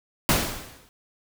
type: noise with exponential decay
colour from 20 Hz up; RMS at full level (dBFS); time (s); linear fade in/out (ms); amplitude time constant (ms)
pink; -18; 0.29-0.89; 0; 130
effects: none